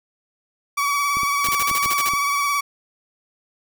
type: tone with vibrato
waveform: 30% pulse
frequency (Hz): 1139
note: C#6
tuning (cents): +47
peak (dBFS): -16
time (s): 0.77-2.61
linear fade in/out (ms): 10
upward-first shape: triangle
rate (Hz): 18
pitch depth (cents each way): 37
type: clicks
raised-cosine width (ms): 3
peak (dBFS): -21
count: 6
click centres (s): 1.17 / 1.233 / 1.487 / 1.713 / 1.86 / 2.136
type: noise bursts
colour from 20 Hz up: white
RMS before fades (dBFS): -25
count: 9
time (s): 1.44-2.091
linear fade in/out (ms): 2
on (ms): 35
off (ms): 42
effects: none